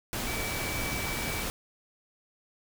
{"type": "tone in noise", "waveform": "sine", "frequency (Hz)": 2300, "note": "D7", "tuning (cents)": -37, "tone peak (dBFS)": -37, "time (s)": [0.27, 1.43], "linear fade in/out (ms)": 0, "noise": "pink", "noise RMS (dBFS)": -33, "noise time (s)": [0.13, 1.5], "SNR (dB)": -7, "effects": []}